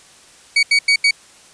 30% pulse tone bursts at uneven times, 2251 Hz, C#7, 26 cents sharp, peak -8 dBFS, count 4, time 0.56-0.63 / 0.71-0.79 / 0.88-0.96 / 1.04-1.11 s, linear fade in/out 5 ms, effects white hiss -46 dBFS RMS until 1.53 s + resampled to 22050 Hz

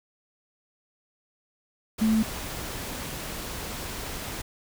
sine tone in noise, 220 Hz, A3, in tune, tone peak -19 dBFS, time 2.01-2.23 s, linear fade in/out 10 ms, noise pink, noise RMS -35 dBFS, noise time 1.98-4.42 s, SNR +13 dB, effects none

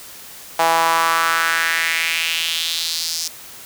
sawtooth tone with high-pass filter sweep, 164.81 Hz, E3, in tune, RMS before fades -19 dBFS, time 0.59-3.28 s, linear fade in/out 5 ms, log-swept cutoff 780 to 5500 Hz, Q 3.1, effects white hiss -38 dBFS RMS until 3.65 s

